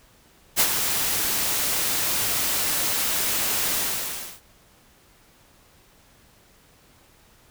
white noise with ADSR envelope, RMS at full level -17 dBFS, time 0.56-4.41 s, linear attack 42 ms, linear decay 63 ms, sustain -7 dB, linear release 660 ms, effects pink hiss -56 dBFS RMS until 7.5 s

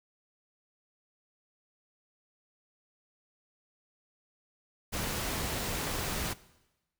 pink noise, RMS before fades -34 dBFS, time 4.92-6.34 s, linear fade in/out 20 ms, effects noise-tail reverb RT60 1.0 s tail -19 dB re dry

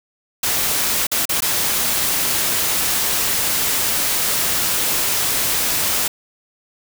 white noise with dropouts, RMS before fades -19 dBFS, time 0.43-6.08 s, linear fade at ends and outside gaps 5 ms, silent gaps 1.069-1.115 / 1.255-1.292 / 1.406-1.421 s, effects none

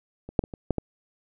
clicks, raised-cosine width 2 ms, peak -25 / -6 / -20 / -23 / -9 / -13 dBFS, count 6, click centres 0.29 / 0.392 / 0.439 / 0.538 / 0.707 / 0.783 s, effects none

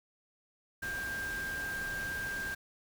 sine tone in noise, 1591 Hz, G6, 25 cents sharp, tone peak -35 dBFS, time 0.82-2.55 s, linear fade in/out 10 ms, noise pink, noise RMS -44 dBFS, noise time 0.82-2.55 s, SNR +6 dB, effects none

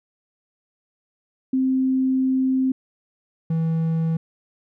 sine / triangle tone pair in turn, 261.6 / 162.65 Hz, C4 / E3, 0 / -23 cents, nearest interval minor sixth, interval 823 cents, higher first, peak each -17 dBFS, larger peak neither, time 1.53-2.72 / 3.5-4.17 s, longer first, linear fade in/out 5 ms, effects none

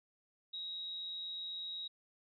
sine tone with amplitude modulation, 3808 Hz, A#7, 36 cents sharp, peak -38 dBFS, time 0.53-1.88 s, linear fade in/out 10 ms, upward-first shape sine, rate 174 Hz, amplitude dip 45%, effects none

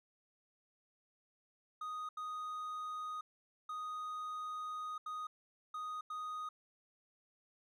triangle tone bursts at uneven times, 1244 Hz, D#6, 1 cent flat, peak -38 dBFS, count 6, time 1.81-2.09 / 2.17-3.21 / 3.69-4.98 / 5.06-5.27 / 5.74-6.01 / 6.1-6.49 s, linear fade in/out 5 ms, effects none

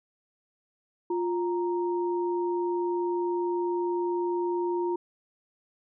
sine tone pair together, 351.3 / 932.3 Hz, F4 / A#5, +10 / 0 cents, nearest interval octave + perfect fourth, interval 1690 cents, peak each -26 / -33 dBFS, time 1.1-4.96 s, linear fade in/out 5 ms, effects none

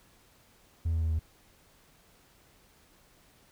triangle tone with pitch steps, 82.41 / 81.42 / 80.43 / 79.46 Hz, E2 / E2 / E2 / D#2, 0 / -21 / -42 / +37 cents, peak -23 dBFS, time 0.85-1.194 s, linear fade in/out 10 ms, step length 86 ms, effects tanh soft clip ceiling -21 dBFS + pink hiss -62 dBFS RMS until 3.51 s

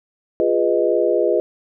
sine chord, F half-diminished seventh, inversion none, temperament equal with one note detuned, 349.2 / 410.8 / 493.9 / 622.3 Hz, F4 / Ab4 / Cb5 / Eb5, 0 / -19 / 0 / 0 cents, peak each -20 dBFS, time 0.4-1.4 s, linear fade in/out 0 ms, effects none

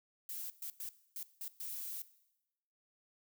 violet noise bursts at uneven times, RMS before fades -43 dBFS, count 6, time 0.29-0.5 / 0.62-0.7 / 0.8-0.89 / 1.16-1.23 / 1.41-1.48 / 1.6-2.02 s, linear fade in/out 2 ms, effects noise-tail reverb RT60 0.9 s tail -17 dB re dry

